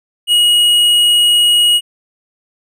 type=tone with hard clipping; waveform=sine; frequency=2896 Hz; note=F#7; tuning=38 cents flat; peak=-9 dBFS; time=0.27-1.81 s; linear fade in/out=50 ms; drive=8 dB; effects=none